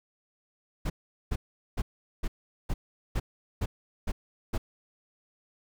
brown noise bursts, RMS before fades -28 dBFS, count 9, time 0.85-4.58 s, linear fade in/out 10 ms, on 50 ms, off 410 ms, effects none

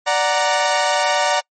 sawtooth chord, D augmented, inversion none, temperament equal, 587.3 / 740 / 932.3 Hz, D5 / F#5 / A#5, 0 / 0 / 0 cents, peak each -16 dBFS, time 0.06-1.41 s, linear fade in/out 20 ms, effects noise-tail reverb RT60 0.1 s tail -26 dB re dry + MP3 32 kbps

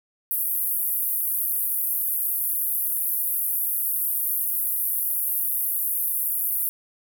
white band-pass noise, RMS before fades -25 dBFS, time 0.31-6.69 s, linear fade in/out 0 ms, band 11000 to 16000 Hz, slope 48 dB/octave, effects none

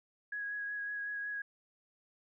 sine tone with vibrato, 1661.2 Hz, G#6, in tune, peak -36 dBFS, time 0.32-1.42 s, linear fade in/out 5 ms, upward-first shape sine, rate 5.4 Hz, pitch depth 16 cents each way, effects none

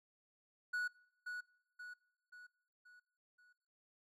triangle tone with echo, 1468 Hz, F#6, 14 cents flat, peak -34 dBFS, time 0.73-0.88 s, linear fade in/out 10 ms, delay 530 ms, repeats 5, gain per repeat -6 dB, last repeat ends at 3.53 s, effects noise-tail reverb RT60 0.9 s tail -25 dB re dry

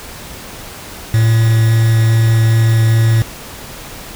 triangle tone with quantisation, 112.8 Hz, A2, 44 cents sharp, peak -6 dBFS, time 1.14-3.22 s, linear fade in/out 0 ms, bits 4, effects pink hiss -31 dBFS RMS until 4.15 s

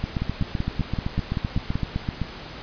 two click trains, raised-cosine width 5 ms, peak -12 / -12 dBFS, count 18 / 9, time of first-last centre 0.04-2.217 / 0.22-1.756 s, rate 7.81 / 5.21 Hz, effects pink hiss -38 dBFS RMS until 2.62 s + resampled to 11025 Hz

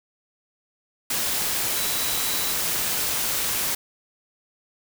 sine tone in noise, 3932 Hz, B7, 8 cents flat, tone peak -33 dBFS, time 1.76-2.52 s, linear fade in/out 5 ms, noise white, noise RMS -25 dBFS, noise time 1.1-3.75 s, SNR -11 dB, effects none

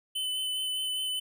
square tone with vibrato, 3026 Hz, F#7, 38 cents sharp, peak -30 dBFS, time 0.15-1.2 s, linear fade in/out 10 ms, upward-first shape sine, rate 4.9 Hz, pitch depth 14 cents each way, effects none

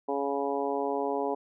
harmonic tone, 140 Hz, C#3, 18 cents sharp, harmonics 2 / 3 / 4 / 5 / 6 / 7, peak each -35 / -31 / -35 / -35 / -35 / -37 dBFS, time 0.08-1.35 s, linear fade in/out 10 ms, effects none

